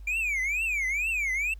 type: tone with vibrato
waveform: triangle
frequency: 2349 Hz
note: D7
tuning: in tune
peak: -24 dBFS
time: 0.07-1.54 s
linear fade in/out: 5 ms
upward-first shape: triangle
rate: 2.2 Hz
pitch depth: 280 cents each way
effects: added 50 Hz sine -40 dBFS peak until 1.59 s + pink hiss -66 dBFS RMS until 1.59 s